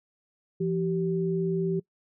sine tone pair together, 169.9 / 385.8 Hz, F3 / G4, -47 / -28 cents, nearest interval octave + major second, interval 1419 cents, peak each -27 dBFS, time 0.6-1.8 s, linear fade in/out 10 ms, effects noise-tail reverb RT60 0.1 s tail -22 dB re dry

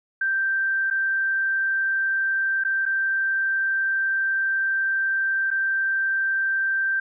sine tone with dropouts, 1568 Hz, G6, in tune, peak -20 dBFS, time 0.21-7 s, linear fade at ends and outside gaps 5 ms, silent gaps 0.902-0.909 / 2.638-2.648 / 2.855-2.861 / 5.505-5.512 s, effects none

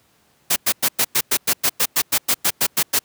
white noise bursts, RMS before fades -17 dBFS, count 16, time 0.5-2.992 s, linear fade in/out 10 ms, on 62 ms, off 100 ms, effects pink hiss -59 dBFS RMS until 3.04 s + high-pass 100 Hz 12 dB/octave

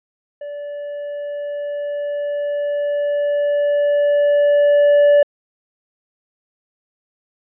triangle tone with level ramp, 580 Hz, D5, 22 cents flat, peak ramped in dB -25 to -6 dBFS, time 0.41-5.23 s, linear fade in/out 5 ms, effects resampled to 8000 Hz

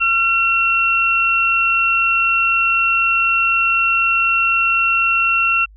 sine tone pair together, 1360 / 2722 Hz, F6 / F7, -46 / -45 cents, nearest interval octave, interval 1201 cents, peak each -18 / -14 dBFS, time 0-5.66 s, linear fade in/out 20 ms, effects added 51 Hz sine -41 dBFS peak until 5.76 s

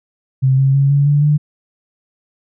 sine tone with pitch steps, 132.1 / 135.27 / 138.51 / 141.83 / 145.23 / 148.71 Hz, C3 / C#3 / C#3 / C#3 / D3 / D3, +17 / -42 / -1 / +40 / -19 / +22 cents, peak -9 dBFS, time 0.42-1.38 s, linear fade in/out 20 ms, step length 160 ms, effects none

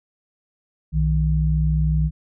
sine tone pair together, 61.83 / 155.8 Hz, B1 / D#3, +3 / +3 cents, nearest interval octave + major third, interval 1600 cents, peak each -19 dBFS, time 0.92-2.11 s, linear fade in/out 50 ms, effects none

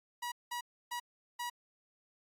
sawtooth tone bursts at uneven times, 965 Hz, B5, 40 cents flat, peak -33 dBFS, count 4, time 0.22-0.32 / 0.51-0.61 / 0.91-1 / 1.39-1.5 s, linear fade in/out 10 ms, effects AAC 64 kbps

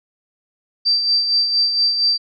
sine tone with tremolo, 4678 Hz, D8, 8 cents flat, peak -12 dBFS, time 0.85-2.18 s, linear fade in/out 20 ms, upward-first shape sine, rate 4.3 Hz, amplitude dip 50%, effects none

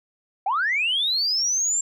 sine linear sweep, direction up, 724 to 7459 Hz, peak -19 dBFS, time 0.46-1.81 s, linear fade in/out 5 ms, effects tanh soft clip ceiling -15 dBFS

